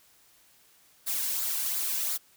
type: noise with flanger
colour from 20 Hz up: blue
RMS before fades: -30 dBFS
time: 1.06-2.18 s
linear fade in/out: 20 ms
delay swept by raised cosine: 0.33 to 1.63 ms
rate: 2.8 Hz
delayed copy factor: -0.5
effects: white hiss -61 dBFS RMS until 2.36 s